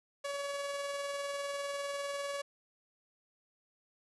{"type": "tone with tremolo", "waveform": "sawtooth", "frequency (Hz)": 565, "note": "C#5", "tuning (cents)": 33, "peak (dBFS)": -31, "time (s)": [0.24, 2.42], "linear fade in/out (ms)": 10, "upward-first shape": "square", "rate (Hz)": 20, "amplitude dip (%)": 25, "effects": ["resampled to 24000 Hz"]}